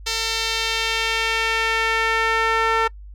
sawtooth tone with band-pass filter sweep, 450 Hz, A4, 39 cents sharp, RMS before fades -21 dBFS, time 0.06-2.88 s, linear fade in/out 10 ms, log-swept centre 4700 to 1300 Hz, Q 1.4, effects noise-tail reverb RT60 0.1 s tail -25 dB re dry + added 50 Hz sine -36 dBFS peak until 3.14 s

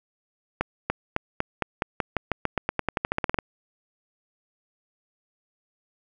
accelerating click train, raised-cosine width 0.5 ms, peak -8 dBFS, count 22, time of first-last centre 0.61-3.388 s, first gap 290 ms, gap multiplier 0.91, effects none

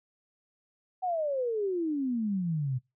sine exponential sweep, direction down, 760 to 123.47 Hz, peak -27 dBFS, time 1.02-2.79 s, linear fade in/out 20 ms, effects noise-tail reverb RT60 0.2 s tail -21 dB re dry

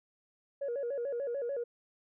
sine tone with vibrato, 516 Hz, C5, 24 cents flat, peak -31 dBFS, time 0.61-1.64 s, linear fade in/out 10 ms, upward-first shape square, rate 6.8 Hz, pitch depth 140 cents each way, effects tanh soft clip ceiling -29 dBFS

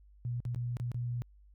sine tone with dropouts, 120.9 Hz, B2, 36 cents flat, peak -32 dBFS, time 0.25-1.22 s, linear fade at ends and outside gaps 0 ms, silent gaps 0.403-0.452 / 0.547-0.56 / 0.769-0.799 / 0.917-0.945 s, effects added 50 Hz sine -56 dBFS peak until 1.54 s

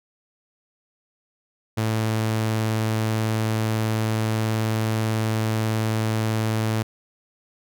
sawtooth tone, 110.2 Hz, A2, 3 cents sharp, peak -17 dBFS, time 1.77-6.83 s, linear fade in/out 10 ms, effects none

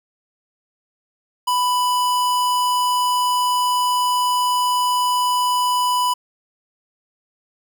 square tone, 992 Hz, B5, 7 cents sharp, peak -17 dBFS, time 1.47-6.14 s, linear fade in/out 10 ms, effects none

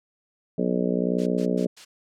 harmonic tone, 61.1 Hz, B1, 18 cents flat, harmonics 3 / 4 / 5 / 6 / 7 / 8 / 9 / 10, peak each -26 / -27 / -31 / -34 / -28 / -34 / -32 / -34 dBFS, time 0.58-1.67 s, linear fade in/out 5 ms
blue noise bursts, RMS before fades -36 dBFS, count 4, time 1.18-1.85 s, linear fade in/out 10 ms, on 85 ms, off 110 ms
effects low-pass 5000 Hz 12 dB/octave

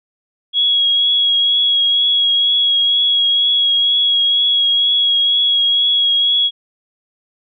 sine tone with vibrato, 3322 Hz, G#7, in tune, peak -11 dBFS, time 0.53-6.51 s, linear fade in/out 50 ms, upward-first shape triangle, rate 2.1 Hz, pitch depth 21 cents each way, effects none

